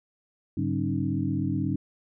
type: tone cluster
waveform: sine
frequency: 101.9 / 142.8 / 191.2 / 269.7 / 306.1 Hz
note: G#2 / D3 / G3 / C#4 / D#4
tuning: -32 / -48 / -43 / -47 / -28 cents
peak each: -31 dBFS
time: 0.57-1.76 s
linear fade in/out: 5 ms
effects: none